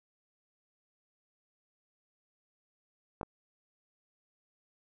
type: clicks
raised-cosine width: 1 ms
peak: -23 dBFS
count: 2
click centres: 3.212 / 3.231 s
effects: none